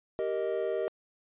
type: chord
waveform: triangle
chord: Eb major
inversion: first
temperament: just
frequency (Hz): 388.9 / 466.7 / 622.3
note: G4 / Bb4 / Eb5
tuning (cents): -14 / +2 / 0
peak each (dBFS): -31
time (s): 0.19-0.88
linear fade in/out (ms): 0
effects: resampled to 8000 Hz